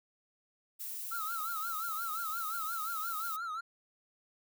violet noise, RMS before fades -41 dBFS, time 0.79-3.37 s, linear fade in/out 20 ms
triangle tone with vibrato, 1318.5 Hz, E6, in tune, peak -34 dBFS, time 1.11-3.61 s, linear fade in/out 10 ms, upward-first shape triangle, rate 5.7 Hz, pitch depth 130 cents each way
effects none

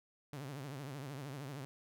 sawtooth tone with vibrato, 138.59 Hz, C#3, in tune, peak -39 dBFS, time 0.33-1.65 s, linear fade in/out 0 ms, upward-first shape triangle, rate 13 Hz, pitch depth 170 cents each way, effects none

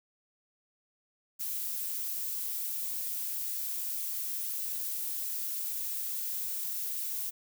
violet noise, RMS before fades -35 dBFS, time 1.39-7.31 s, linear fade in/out 20 ms, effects none

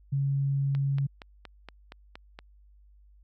sine tone, 138.5 Hz, C#3, 1 cent flat, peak -24 dBFS, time 0.12-1.07 s, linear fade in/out 10 ms
click train, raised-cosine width 0.3 ms, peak -26 dBFS, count 8, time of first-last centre 0.75-2.389 s, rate 4.27 Hz
effects added 50 Hz sine -54 dBFS peak until 3.23 s

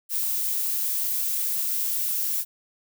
violet noise, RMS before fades -26 dBFS, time 0.09-2.45 s, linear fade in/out 50 ms, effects none

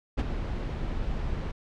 brown noise with ADSR envelope, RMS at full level -20 dBFS, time 0.17-1.52 s, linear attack 27 ms, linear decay 23 ms, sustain -11 dB, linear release 13 ms, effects low-pass 4000 Hz 12 dB/octave

